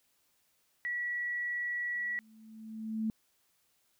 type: tone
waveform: sine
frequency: 1937 Hz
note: B6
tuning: 34 cents flat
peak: -32 dBFS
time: 0.85-2.19 s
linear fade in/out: 0 ms
type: tone with exponential growth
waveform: sine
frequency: 220 Hz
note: A3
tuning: in tune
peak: -28 dBFS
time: 1.95-3.1 s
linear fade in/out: 0 ms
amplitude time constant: 250 ms
effects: white hiss -73 dBFS RMS until 3.99 s